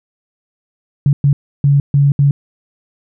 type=tone bursts at uneven times; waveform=sine; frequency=141.4 Hz; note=C#3; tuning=35 cents sharp; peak=-7 dBFS; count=5; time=1.06-1.13 / 1.24-1.33 / 1.64-1.8 / 1.94-2.12 / 2.19-2.31 s; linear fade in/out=2 ms; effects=none